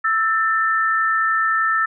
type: tone pair together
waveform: sine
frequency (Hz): 1318.5 / 1785.1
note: E6 / A6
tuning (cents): 0 / +25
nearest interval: perfect fourth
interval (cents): 525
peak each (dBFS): -18 / -19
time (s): 0.04-1.86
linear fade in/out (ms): 10
effects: none